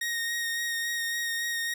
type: tone with vibrato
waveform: sawtooth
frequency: 1864.7 Hz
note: A#6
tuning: in tune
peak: -25 dBFS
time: 0.01-1.74 s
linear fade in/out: 5 ms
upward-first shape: sine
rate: 3.6 Hz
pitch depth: 16 cents each way
effects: none